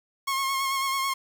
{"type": "tone with vibrato", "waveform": "sawtooth", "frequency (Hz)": 1083, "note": "C#6", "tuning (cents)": -41, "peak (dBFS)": -21, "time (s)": [0.27, 1.14], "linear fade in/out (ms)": 10, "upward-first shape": "sine", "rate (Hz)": 9.1, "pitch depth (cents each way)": 30, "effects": ["8-bit"]}